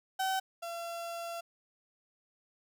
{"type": "tone pair in turn", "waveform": "35% pulse", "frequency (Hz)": [763, 679.8], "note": ["G5", "F5"], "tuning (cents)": [-47, -47], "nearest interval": "major second", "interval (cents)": 200, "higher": "first", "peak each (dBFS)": [-28, -36], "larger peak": "first", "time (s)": [[0.19, 0.4], [0.62, 1.41]], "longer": "second", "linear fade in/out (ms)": 10, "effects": []}